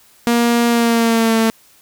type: tone with pitch glide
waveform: sawtooth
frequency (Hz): 236.2 to 224.2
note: A#3 to A3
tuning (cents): +23 to +33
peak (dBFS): -8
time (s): 0.27-1.5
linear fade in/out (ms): 0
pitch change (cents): -90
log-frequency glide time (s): 0.68-1.37
effects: white hiss -50 dBFS RMS until 1.81 s